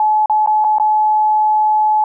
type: tone with dropouts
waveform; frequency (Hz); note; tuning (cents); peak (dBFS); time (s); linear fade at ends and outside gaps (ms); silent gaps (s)
sine; 856; A5; -48; -10; 0-2.04; 2; 0.259-0.297 / 0.462-0.473 / 0.642-0.646 / 0.784-0.798
effects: none

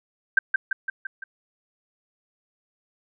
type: tone with echo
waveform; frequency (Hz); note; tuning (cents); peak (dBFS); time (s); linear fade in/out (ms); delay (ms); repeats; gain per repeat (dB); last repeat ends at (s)
sine; 1568; G6; 0; -12; 0.37-0.39; 5; 170; 5; -4; 1.24
effects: none

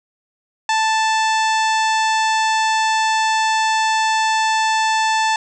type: harmonic tone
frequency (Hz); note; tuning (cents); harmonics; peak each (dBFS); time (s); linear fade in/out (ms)
880; A5; 0; 1 / 2 / 3 / 4 / 5 / 6 / 7 / 8 / 9; -16 / -22 / -26 / -28 / -30 / -32 / -33 / -34 / -35; 0.69-5.36; 2
effects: 9-bit

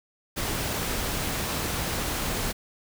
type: noise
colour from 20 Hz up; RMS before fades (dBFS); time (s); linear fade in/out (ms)
pink; -29; 0.36-2.53; 20
effects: none

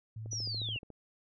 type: tone with vibrato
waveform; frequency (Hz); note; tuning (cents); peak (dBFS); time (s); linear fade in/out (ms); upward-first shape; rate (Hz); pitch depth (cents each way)
sine; 110; A2; 0; -39; 0.16-0.77; 5; triangle; 19; 23
type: click train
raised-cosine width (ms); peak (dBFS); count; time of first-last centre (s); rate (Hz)
2; -35; 10; 0.26-0.903; 14
type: linear sweep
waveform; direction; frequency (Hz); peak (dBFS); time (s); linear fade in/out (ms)
sine; down; 5980 to 2637; -35; 0.31-0.79; 10
effects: none

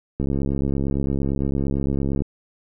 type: click train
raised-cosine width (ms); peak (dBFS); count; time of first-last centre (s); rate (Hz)
3; -11; 140; 0.2-2.22; 68.8
effects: none

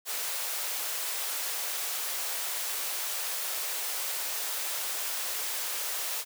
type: high-pass noise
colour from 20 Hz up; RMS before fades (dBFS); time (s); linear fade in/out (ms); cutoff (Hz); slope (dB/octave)
white; -33; 0.05-6.25; 50; 450; 24
effects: none

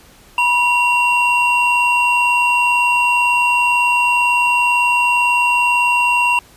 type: tone pair together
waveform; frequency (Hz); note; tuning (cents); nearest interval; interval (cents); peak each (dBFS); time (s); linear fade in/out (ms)
triangle; 973 / 2749; B5 / F7; -26 / -28; octave + tritone; 1798; -13; 0.38-6.39; 2
effects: pink hiss -46 dBFS RMS until 6.56 s + resampled to 32000 Hz

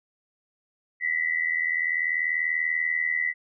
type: tone pair together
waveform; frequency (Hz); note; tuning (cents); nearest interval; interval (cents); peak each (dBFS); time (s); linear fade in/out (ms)
sine; 1939.6 / 2020; B6 / B6; -32 / +39; minor second; 71; -26; 1-3.34; 50
effects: none

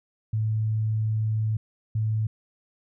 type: tone pair in turn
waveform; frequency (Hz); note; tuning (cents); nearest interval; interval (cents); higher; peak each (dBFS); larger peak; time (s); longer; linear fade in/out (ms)
sine; 109.2 / 109.2; A2 / A2; -13 / -13; unison; 0; neither; -22; neither; 0.33-1.57 / 1.95-2.27; first; 5
effects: none

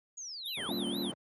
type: linear sweep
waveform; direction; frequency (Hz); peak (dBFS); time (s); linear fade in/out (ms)
sine; down; 6830 to 521; -40; 0.17-0.73; 10
type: tone with vibrato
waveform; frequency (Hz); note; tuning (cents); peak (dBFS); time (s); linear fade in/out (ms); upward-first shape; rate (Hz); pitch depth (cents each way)
square; 3507; A7; -6; -38; 0.45-1.12; 10; sine; 4.1; 240
type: low-pass noise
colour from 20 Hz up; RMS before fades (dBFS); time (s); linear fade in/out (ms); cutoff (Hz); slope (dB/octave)
white; -45; 0.57-1.14; 5; 630; 12
type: chord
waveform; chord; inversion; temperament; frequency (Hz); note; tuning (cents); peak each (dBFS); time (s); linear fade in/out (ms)
sine; G half-diminished seventh; none; equal; 196 / 233.1 / 277.2 / 349.2; G3 / Bb3 / Db4 / F4; 0 / 0 / 0 / 0; -39; 0.69-1.1; 0
effects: high-pass 100 Hz 12 dB/octave + resampled to 32000 Hz

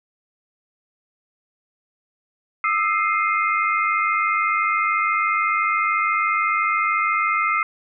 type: tone cluster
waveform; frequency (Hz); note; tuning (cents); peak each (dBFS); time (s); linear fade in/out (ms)
sine; 1219 / 1319 / 2105 / 2492; D#6 / E6 / C7 / D#7; -36 / +1 / +10 / +2; -23 / -22 / -22 / -29; 2.64-7.63; 2
effects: none

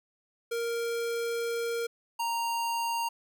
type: tone pair in turn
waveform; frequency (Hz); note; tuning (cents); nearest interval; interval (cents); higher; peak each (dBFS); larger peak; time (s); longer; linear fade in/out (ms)
square; 466.2 / 929.8; A#4 / A#5; 0 / -5; octave; 1195; second; -30 / -29; second; 0.51-1.87 / 2.19-3.09; first; 10
effects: none

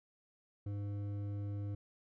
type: tone with hard clipping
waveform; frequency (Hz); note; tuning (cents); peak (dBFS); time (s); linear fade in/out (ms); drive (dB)
sine; 101.6; G#2; -38; -39; 0.66-1.75; 5; 9
effects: none

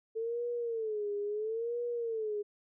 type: tone with vibrato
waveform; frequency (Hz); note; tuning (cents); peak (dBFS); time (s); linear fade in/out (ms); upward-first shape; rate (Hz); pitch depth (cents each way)
sine; 443; A4; +12; -32; 0.15-2.43; 20; sine; 0.74; 140
effects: none

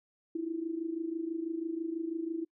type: tone with amplitude modulation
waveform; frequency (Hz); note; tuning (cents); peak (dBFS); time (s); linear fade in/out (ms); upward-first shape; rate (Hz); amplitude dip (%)
sine; 328.6; E4; -5; -29; 0.35-2.45; 5; sine; 26.1; 75
effects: noise-tail reverb RT60 0.1 s tail -26 dB re dry

